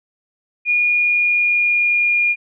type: tone with pitch glide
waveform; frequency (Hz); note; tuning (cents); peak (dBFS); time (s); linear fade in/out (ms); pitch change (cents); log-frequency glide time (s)
sine; 2437 to 2420; D#7 to D#7; -37 to -49; -13; 0.65-2.36; 50; -12; 0.84-2.19
effects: none